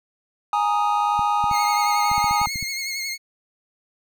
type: chord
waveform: triangle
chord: Ab suspended second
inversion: none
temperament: equal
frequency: 830.6 / 932.3 / 1244.5 Hz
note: Ab5 / Bb5 / Eb6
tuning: 0 / 0 / 0 cents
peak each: -19 / -23 / -21 dBFS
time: 0.53-2.46 s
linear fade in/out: 2 ms
type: clicks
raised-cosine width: 5 ms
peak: -21 dBFS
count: 11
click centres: 1.193 / 1.441 / 1.513 / 2.115 / 2.18 / 2.243 / 2.311 / 2.415 / 2.472 / 2.558 / 2.627 s
type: tone with vibrato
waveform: 20% pulse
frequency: 2157 Hz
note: C#7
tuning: 48 cents flat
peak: -21 dBFS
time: 1.5-3.18 s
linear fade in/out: 50 ms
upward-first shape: triangle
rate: 11 Hz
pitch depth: 51 cents each way
effects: none